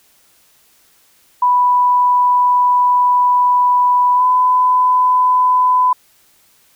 sine tone with pitch glide, 987.8 to 1003.9 Hz, B5 to B5, 0 to +28 cents, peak -9 dBFS, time 1.42-5.93 s, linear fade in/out 5 ms, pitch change +28 cents, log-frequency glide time 4.15-4.23 s, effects white hiss -53 dBFS RMS until 6.75 s

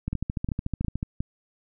two click trains, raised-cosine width 5 ms, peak -15 / -15 dBFS, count 14 / 4, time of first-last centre 0.08-1.029 / 0.13-1.205 s, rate 13.7 / 2.79 Hz, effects none

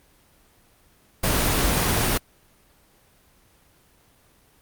pink noise, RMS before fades -21 dBFS, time 1.23-2.18 s, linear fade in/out 10 ms, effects pink hiss -58 dBFS RMS until 4.61 s + Opus 24 kbps

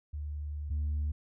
sine tone pair in turn, 74.1 / 74.44 Hz, D2 / D2, +16 / +24 cents, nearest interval unison, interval 8 cents, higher second, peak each -34 / -27 dBFS, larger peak second, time 0.13-0.7 / 0.7-1.12 s, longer first, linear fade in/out 10 ms, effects tanh soft clip ceiling -27 dBFS

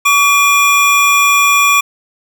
square tone pair together, 1137.8 / 2411 Hz, C#6 / D7, +45 / +45 cents, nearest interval octave + minor second, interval 1300 cents, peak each -11 dBFS, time 0.05-1.81 s, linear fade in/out 10 ms, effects none

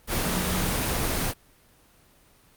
sine tone in noise, 181.8 Hz, F#3, 30 cents flat, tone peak -30 dBFS, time 0.21-0.73 s, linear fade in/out 50 ms, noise pink, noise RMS -26 dBFS, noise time 0.07-1.34 s, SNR -7 dB, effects pink hiss -58 dBFS RMS until 2.56 s + Opus 24 kbps

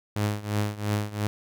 sawtooth tone with tremolo, 104.4 Hz, G#2, 10 cents sharp, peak -18 dBFS, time 0.16-1.27 s, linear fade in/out 0 ms, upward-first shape triangle, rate 2.9 Hz, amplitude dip 90%, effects none

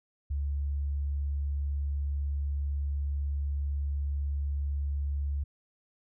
sine tone, 71 Hz, C#2, 42 cents sharp, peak -28 dBFS, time 0.3-5.44 s, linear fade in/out 10 ms, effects none

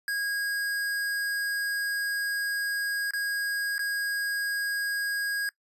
square tone with dropouts, 1640 Hz, G#6, 22 cents flat, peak -28 dBFS, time 0.08-5.49 s, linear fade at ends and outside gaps 1 ms, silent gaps 3.108-3.135 / 3.781-3.792 s, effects noise-tail reverb RT60 0.1 s tail -20 dB re dry + resampled to 32000 Hz

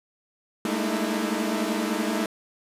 sawtooth tone cluster, 205.5 / 218.8 / 229.1 / 303.8 / 329 Hz, G#3 / A3 / A#3 / D#4 / E4, -18 / -9 / -30 / -41 / -3 cents, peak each -27 dBFS, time 0.65-2.26 s, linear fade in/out 2 ms, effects resampled to 32000 Hz

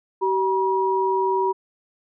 sine tone pair together, 382.9 / 960 Hz, G4 / B5, -41 / -49 cents, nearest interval octave + major third, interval 1592 cents, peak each -21 dBFS, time 0.21-1.53 s, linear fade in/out 20 ms, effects none

